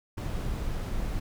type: noise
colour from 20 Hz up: brown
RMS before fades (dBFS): -31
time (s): 0.17-1.2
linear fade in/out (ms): 10
effects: none